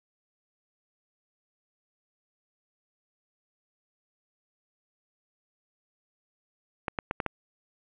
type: clicks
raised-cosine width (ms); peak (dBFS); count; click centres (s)
0.5; -13; 5; 6.882 / 6.988 / 7.111 / 7.202 / 7.263
effects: resampled to 8000 Hz + 7-bit